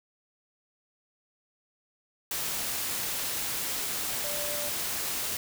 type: tone in noise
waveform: sine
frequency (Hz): 587.3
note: D5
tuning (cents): 0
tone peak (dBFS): -37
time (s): 4.24-4.69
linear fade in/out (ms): 2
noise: white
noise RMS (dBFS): -32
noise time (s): 2.31-5.37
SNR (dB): -8
effects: none